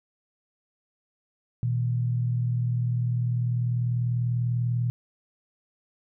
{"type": "tone pair together", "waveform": "sine", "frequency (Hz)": [119.94, 160.1], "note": ["A#2", "D#3"], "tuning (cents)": [50, 50], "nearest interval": "perfect fourth", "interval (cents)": 500, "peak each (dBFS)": [-23, -33], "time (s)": [1.63, 4.9], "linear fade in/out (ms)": 0, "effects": []}